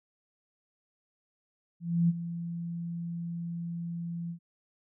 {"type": "tone with ADSR envelope", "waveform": "sine", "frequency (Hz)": 169.9, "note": "F3", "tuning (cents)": -47, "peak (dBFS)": -20, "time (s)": [1.8, 4.39], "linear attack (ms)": 290, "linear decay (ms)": 31, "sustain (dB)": -13, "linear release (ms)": 89, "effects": []}